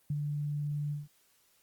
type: tone with ADSR envelope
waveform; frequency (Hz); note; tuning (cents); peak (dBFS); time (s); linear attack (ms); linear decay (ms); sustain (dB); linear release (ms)
sine; 146.83; D3; 0; -28; 0.1-1.08; 4; 43; -3; 170
effects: white hiss -68 dBFS RMS until 1.62 s + Opus 24 kbps